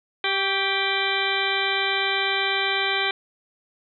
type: harmonic tone with a mistuned harmonic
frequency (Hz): 392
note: G4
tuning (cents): 0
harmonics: 1 / 2 / 3 / 4 / 5 / 6 / 8 / 9 / 10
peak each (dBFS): -30 / -30 / -32 / -29 / -30 / -27 / -29 / -32 / -31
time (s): 0.24-3.11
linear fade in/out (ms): 2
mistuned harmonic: 3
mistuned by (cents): -36
effects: none